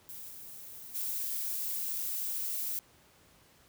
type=noise with level steps; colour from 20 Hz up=violet; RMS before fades=-45 / -47 / -35 dBFS; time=0.09-2.79 s; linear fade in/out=0 ms; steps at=0.28 / 0.94 s; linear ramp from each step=20 ms; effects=pink hiss -62 dBFS RMS until 3.68 s + high-pass 60 Hz 12 dB/octave